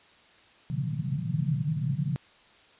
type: band-pass noise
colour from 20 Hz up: pink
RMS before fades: -29 dBFS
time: 0.7-2.16 s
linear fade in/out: 0 ms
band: 130 to 170 Hz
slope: 48 dB/octave
effects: white hiss -57 dBFS RMS until 2.79 s + resampled to 8000 Hz